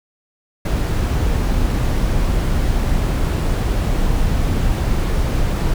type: noise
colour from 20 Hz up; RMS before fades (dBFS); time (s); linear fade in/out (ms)
brown; -17; 0.65-5.74; 5
effects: none